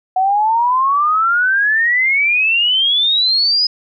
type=exponential sweep; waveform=sine; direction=up; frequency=738 to 5060 Hz; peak=-11 dBFS; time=0.16-3.67 s; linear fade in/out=5 ms; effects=none